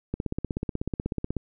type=click train; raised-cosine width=3 ms; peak=-15 dBFS; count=21; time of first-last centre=0.14-1.367 s; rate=16.3 Hz; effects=none